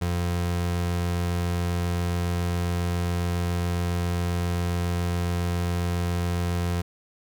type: tone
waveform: 30% pulse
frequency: 87.31 Hz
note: F2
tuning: in tune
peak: -21 dBFS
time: 0.01-6.82 s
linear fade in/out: 10 ms
effects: none